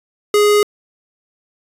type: tone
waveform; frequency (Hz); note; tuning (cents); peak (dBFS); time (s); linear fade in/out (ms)
square; 415.3; G#4; 0; -10; 0.34-0.63; 2
effects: resampled to 32000 Hz